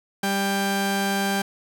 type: tone pair together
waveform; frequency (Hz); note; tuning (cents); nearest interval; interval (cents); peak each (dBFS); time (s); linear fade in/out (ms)
sawtooth; 197.5 / 790; G3 / G5; +13 / +13; 2 octaves; 2400; -20 / -20; 0.23-1.42; 5
effects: none